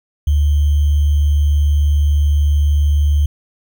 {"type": "tone with sample-and-hold", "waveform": "sine", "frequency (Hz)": 73.42, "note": "D2", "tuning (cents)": 0, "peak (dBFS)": -10, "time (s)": [0.27, 3.26], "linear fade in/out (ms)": 5, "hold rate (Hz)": 3150, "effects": []}